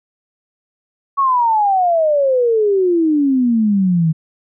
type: exponential sweep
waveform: sine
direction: down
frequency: 1126 to 155.56 Hz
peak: -11 dBFS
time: 1.17-4.13 s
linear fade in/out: 20 ms
effects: none